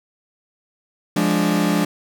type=chord; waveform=40% pulse; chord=D diminished; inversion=first; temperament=equal; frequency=174.61 / 207.7 / 293.7 Hz; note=F3 / Ab3 / D4; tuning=0 / 0 / 0 cents; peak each=-20 dBFS; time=1.16-1.85 s; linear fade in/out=5 ms; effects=none